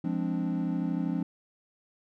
triangle chord, D half-diminished seventh, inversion first, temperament equal, 174.61 / 207.7 / 261.6 / 293.7 Hz, F3 / Ab3 / C4 / D4, 0 / 0 / 0 / 0 cents, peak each -29 / -33 / -31 / -32 dBFS, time 0.04-1.23 s, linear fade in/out 5 ms, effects none

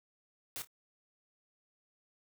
white noise with echo, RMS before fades -41 dBFS, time 0.56-0.62 s, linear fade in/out 0 ms, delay 26 ms, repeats 2, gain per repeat -13 dB, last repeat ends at 0.672 s, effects none

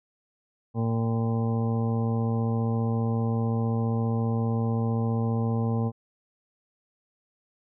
harmonic tone with a mistuned harmonic, 114.4 Hz, A#2, 32 cents flat, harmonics 1 / 2 / 3 / 4 / 5 / 6 / 7 / 8 / 9, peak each -25 / -28 / -42 / -34 / -41 / -49 / -38 / -49 / -43 dBFS, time 0.74-5.92 s, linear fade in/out 50 ms, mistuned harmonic 7, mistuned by -18 cents, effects none

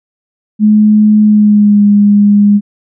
sine tone with pitch glide, 212.3 to 204.8 Hz, G#3 to G#3, +38 to -24 cents, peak -3 dBFS, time 0.59-2.61 s, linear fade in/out 50 ms, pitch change -62 cents, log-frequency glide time 1.22-1.84 s, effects none

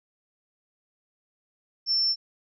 sine tone, 5380 Hz, E8, 34 cents sharp, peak -21 dBFS, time 1.86-2.16 s, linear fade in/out 50 ms, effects none

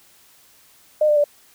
sine tone with pitch steps, 609 / 596.5 / 584.2 Hz, D#5 / D5 / D5, -37 / +27 / -9 cents, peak -13 dBFS, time 1.01-1.241 s, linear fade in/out 5 ms, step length 77 ms, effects white hiss -53 dBFS RMS until 1.54 s

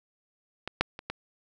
clicks, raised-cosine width 0.3 ms, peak -17 / -6 / -23 / -16 dBFS, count 4, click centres 0.676 / 0.81 / 0.991 / 1.1 s, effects none

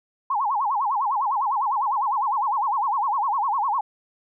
sine tone with vibrato, 949 Hz, A#5, 31 cents sharp, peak -20 dBFS, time 0.3-3.81 s, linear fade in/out 5 ms, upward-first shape sine, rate 9.9 Hz, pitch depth 280 cents each way, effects none

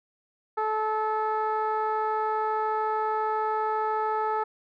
15% pulse tone with low-pass filter, 433.6 Hz, A4, 25 cents flat, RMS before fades -27 dBFS, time 0.57-4.44 s, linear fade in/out 10 ms, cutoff 1100 Hz, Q 2.1, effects none

